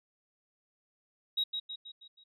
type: tone with echo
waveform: sine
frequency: 3812 Hz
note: A#7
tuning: 38 cents sharp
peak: -26 dBFS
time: 1.37-1.44 s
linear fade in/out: 10 ms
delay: 160 ms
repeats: 5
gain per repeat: -6 dB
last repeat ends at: 2.24 s
effects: tanh soft clip ceiling -24 dBFS